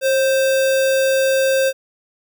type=tone with sample-and-hold; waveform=sine; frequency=535 Hz; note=C5; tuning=38 cents sharp; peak=-13 dBFS; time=0.01-1.73 s; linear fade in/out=50 ms; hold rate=2100 Hz; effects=none